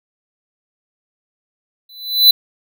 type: tone with exponential growth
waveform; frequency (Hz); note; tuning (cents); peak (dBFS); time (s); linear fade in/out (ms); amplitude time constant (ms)
square; 4000; B7; +21; -3; 1.89-2.31; 5; 91
effects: none